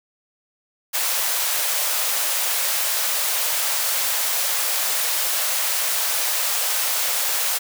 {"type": "high-pass noise", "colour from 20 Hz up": "white", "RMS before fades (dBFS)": -22, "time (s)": [0.93, 7.59], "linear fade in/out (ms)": 20, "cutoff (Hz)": 490, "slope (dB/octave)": 48, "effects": []}